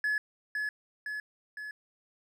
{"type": "tone with echo", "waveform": "triangle", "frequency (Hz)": 1705, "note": "G#6", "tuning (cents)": 45, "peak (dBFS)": -24, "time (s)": [0.04, 0.18], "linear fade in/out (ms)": 2, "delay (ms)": 510, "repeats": 3, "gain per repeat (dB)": -4, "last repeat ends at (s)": 1.71, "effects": ["tanh soft clip ceiling -21 dBFS"]}